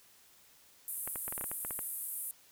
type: band-pass noise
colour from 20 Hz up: white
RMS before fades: -40 dBFS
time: 0.88-2.31 s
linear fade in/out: 0 ms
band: 9000 to 14000 Hz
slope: 48 dB/octave
type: clicks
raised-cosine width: 0.5 ms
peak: -26 dBFS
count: 11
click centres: 1.076 / 1.158 / 1.28 / 1.325 / 1.379 / 1.411 / 1.441 / 1.515 / 1.649 / 1.708 / 1.791 s
effects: white hiss -62 dBFS RMS until 2.51 s